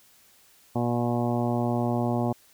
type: harmonic tone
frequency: 120 Hz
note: B2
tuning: 49 cents flat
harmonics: 1 / 2 / 3 / 4 / 5 / 6 / 7 / 8 / 9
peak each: -28 / -27 / -32 / -37 / -33 / -33 / -35 / -43 / -42 dBFS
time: 0.75-2.33 s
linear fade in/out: 10 ms
effects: white hiss -58 dBFS RMS until 2.53 s